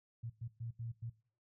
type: tone bursts at uneven times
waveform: sine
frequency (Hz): 115.9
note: A#2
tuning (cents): -10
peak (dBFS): -40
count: 5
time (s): 0.23-0.3 / 0.41-0.48 / 0.6-0.71 / 0.79-0.92 / 1.02-1.1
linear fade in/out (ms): 10
effects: noise-tail reverb RT60 0.4 s tail -17 dB re dry